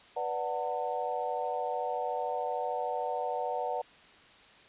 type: chord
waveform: sine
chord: B minor seventh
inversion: none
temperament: equal with one note detuned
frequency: 493.9 / 587.3 / 740 / 900.6 Hz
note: B4 / D5 / F#5 / A5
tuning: 0 / 0 / 0 / +40 cents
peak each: -36 / -37 / -34 / -37 dBFS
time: 0.16-3.82 s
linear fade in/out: 10 ms
effects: white hiss -56 dBFS RMS until 4.68 s + resampled to 8000 Hz